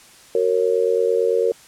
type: tone with amplitude modulation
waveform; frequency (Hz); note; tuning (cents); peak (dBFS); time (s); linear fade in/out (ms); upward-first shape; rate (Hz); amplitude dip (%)
sine; 461.9; A#4; -16; -11; 0.35-1.52; 2; sine; 89; 100
effects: white hiss -47 dBFS RMS until 1.67 s + low-pass 10000 Hz 12 dB/octave